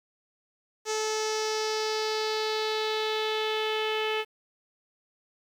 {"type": "tone with low-pass filter sweep", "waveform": "sawtooth", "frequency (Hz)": 434.2, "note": "A4", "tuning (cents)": -23, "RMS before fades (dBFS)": -29, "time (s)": [0.85, 4.25], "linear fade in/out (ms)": 50, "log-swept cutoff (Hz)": [6400, 2900], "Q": 3.4, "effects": ["9-bit"]}